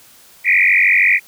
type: tone with frequency modulation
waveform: sine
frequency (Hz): 2184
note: C#7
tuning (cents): -26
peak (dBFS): -9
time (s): 0.44-1.2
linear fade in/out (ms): 50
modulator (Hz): 46.3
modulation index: 5.9
effects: white hiss -46 dBFS RMS until 1.27 s